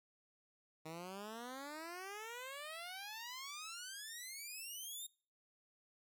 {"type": "exponential sweep", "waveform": "10% pulse", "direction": "up", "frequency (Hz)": [155.4, 3735], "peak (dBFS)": -38, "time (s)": [0.85, 5.07], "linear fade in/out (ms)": 10, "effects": ["noise-tail reverb RT60 0.4 s tail -23 dB re dry"]}